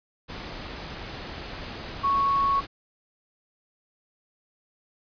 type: tone in noise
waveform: sine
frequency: 1108 Hz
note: C#6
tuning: 1 cent flat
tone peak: -20 dBFS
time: 2.03-2.61 s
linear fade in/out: 20 ms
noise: pink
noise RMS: -37 dBFS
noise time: 0.28-2.67 s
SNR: +14 dB
effects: resampled to 11025 Hz